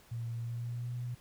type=tone with pitch glide; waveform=sine; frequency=116.54 to 122.19 Hz; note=A#2 to B2; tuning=0 to -18 cents; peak=-35 dBFS; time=0.11-1.15 s; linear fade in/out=10 ms; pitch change=+82 cents; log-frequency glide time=0.37-0.96 s; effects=pink hiss -61 dBFS RMS until 1.2 s